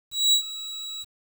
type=tone with ADSR envelope; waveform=35% pulse; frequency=3891 Hz; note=B7; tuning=27 cents flat; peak=-13 dBFS; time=0.11-1.05 s; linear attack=220 ms; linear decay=91 ms; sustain=-18 dB; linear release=30 ms; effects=8-bit